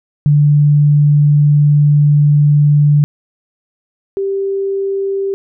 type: tone pair in turn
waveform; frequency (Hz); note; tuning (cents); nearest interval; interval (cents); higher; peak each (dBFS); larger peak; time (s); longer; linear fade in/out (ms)
sine; 146.83 / 392; D3 / G4; 0 / 0; octave + perfect fourth; 1700; second; -6 / -14; first; 0.26-3.04 / 4.17-5.34; first; 0
effects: none